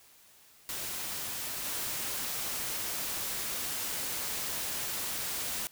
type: noise with level steps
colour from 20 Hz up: white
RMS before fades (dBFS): -37 / -35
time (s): 0.69-5.67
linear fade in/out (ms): 0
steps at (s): 1.64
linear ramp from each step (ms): 20
effects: white hiss -59 dBFS RMS until 5.71 s